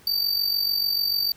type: tone with amplitude modulation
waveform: square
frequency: 4624 Hz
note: D8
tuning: 28 cents flat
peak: -19 dBFS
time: 0.07-1.32 s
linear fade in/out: 2 ms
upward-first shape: sine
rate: 46.8 Hz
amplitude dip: 65%
effects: pink hiss -53 dBFS RMS until 1.36 s